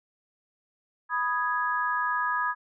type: chord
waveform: sine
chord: G# minor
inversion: first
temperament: equal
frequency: 987.8 / 1244.5 / 1661.2 Hz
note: B5 / D#6 / G#6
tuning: 0 / 0 / 0 cents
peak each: -29 dBFS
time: 1.09-2.55 s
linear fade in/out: 50 ms
effects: none